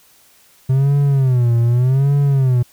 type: tone with vibrato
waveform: triangle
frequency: 129.2 Hz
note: C3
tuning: 21 cents flat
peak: -9 dBFS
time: 0.69-2.63 s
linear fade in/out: 10 ms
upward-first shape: sine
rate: 0.84 Hz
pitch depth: 170 cents each way
effects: white hiss -51 dBFS RMS until 2.72 s